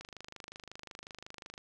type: click train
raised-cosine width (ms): 0.2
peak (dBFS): -28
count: 41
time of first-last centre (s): 0.01-1.579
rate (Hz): 25.5
effects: none